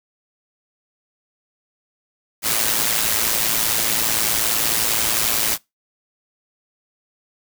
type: noise with amplitude modulation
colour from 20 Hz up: white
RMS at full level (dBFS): -17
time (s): 2.42-5.58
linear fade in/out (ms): 50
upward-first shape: sine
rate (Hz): 111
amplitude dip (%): 60
effects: noise-tail reverb RT60 0.2 s tail -23 dB re dry